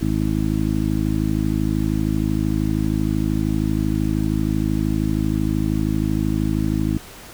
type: harmonic tone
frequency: 52.9 Hz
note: G#1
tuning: 33 cents sharp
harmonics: 1 / 2 / 3 / 4 / 5 / 6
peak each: -25 / -25 / -25 / -25 / -25 / -25 dBFS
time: 0.01-6.98 s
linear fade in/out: 5 ms
effects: pink hiss -40 dBFS RMS until 7.33 s